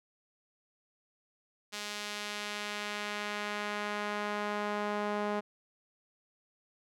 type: tone with band-pass filter sweep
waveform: sawtooth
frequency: 207.7 Hz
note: G#3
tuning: in tune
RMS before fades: -36 dBFS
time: 1.72-5.41 s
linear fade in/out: 20 ms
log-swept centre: 4500 to 770 Hz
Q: 0.78
effects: none